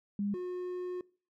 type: tone pair in turn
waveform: sine / triangle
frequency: 202.7 / 361.2 Hz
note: G#3 / F#4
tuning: -42 / -42 cents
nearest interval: minor seventh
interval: 1000 cents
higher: second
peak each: -30 / -33 dBFS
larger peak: first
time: 0.19-0.34 / 0.34-1.01 s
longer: second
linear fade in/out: 2 ms
effects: noise-tail reverb RT60 0.4 s tail -22 dB re dry